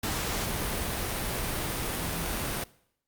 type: tone in noise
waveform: sine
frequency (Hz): 166.9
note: E3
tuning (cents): +22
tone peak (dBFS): -37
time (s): 2-2.24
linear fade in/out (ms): 5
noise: pink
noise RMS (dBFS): -31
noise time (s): 0.03-2.64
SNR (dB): -9
effects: noise-tail reverb RT60 0.7 s tail -21 dB re dry + Opus 48 kbps